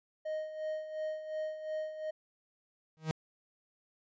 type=tone with tremolo; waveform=triangle; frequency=622 Hz; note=D#5; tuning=1 cent flat; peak=-31 dBFS; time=0.25-2.11 s; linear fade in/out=10 ms; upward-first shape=sine; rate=2.8 Hz; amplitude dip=65%
type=tone with exponential growth; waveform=45% pulse; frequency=158 Hz; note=D#3; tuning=27 cents sharp; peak=-27 dBFS; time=2.97-3.11 s; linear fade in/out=0 ms; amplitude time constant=29 ms
effects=resampled to 16000 Hz